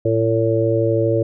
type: harmonic tone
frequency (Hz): 112.8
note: A2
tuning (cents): +44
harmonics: 1 / 3 / 4 / 5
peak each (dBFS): -20 / -20 / -20 / -20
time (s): 0.05-1.23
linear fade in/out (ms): 5
effects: none